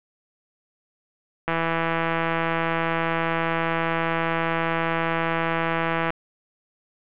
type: click train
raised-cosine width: 0.5 ms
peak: -9 dBFS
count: 764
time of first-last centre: 1.48-6.104 s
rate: 165 Hz
effects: resampled to 8000 Hz + 8-bit